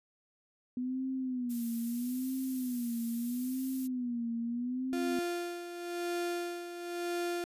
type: tone with vibrato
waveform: sine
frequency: 246.9 Hz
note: B3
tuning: in tune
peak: -32 dBFS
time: 0.77-5.19 s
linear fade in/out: 2 ms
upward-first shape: sine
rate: 0.77 Hz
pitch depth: 110 cents each way
type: noise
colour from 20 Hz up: violet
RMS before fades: -44 dBFS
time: 1.49-3.88 s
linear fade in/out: 20 ms
type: tone with tremolo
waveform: 35% pulse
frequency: 348.2 Hz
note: F4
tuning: 5 cents flat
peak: -30 dBFS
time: 4.93-7.44 s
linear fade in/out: 0 ms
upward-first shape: sine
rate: 0.98 Hz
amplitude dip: 65%
effects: resampled to 32000 Hz